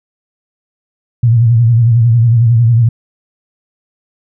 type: tone with vibrato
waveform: sine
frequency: 116.54 Hz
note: A#2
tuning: in tune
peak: -5 dBFS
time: 1.23-2.89 s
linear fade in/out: 5 ms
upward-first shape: sine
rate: 11 Hz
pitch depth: 83 cents each way
effects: none